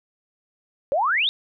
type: exponential sweep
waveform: sine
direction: up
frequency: 523.3 to 3838 Hz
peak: -18 dBFS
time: 0.92-1.29 s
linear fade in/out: 0 ms
effects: none